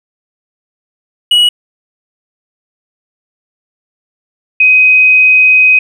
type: tone pair in turn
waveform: triangle / sine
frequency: 2917 / 2516 Hz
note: F#7 / D#7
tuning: -25 / +19 cents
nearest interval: minor third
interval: 256 cents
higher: first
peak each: -3 dBFS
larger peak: neither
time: 1.31-1.49 / 4.6-5.79 s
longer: second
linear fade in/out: 5 ms
effects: none